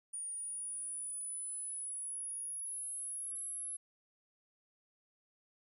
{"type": "exponential sweep", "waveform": "sine", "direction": "up", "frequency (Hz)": [9500, 10990], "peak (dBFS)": -39, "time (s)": [0.13, 3.77], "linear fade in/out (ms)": 10, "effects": ["13-bit"]}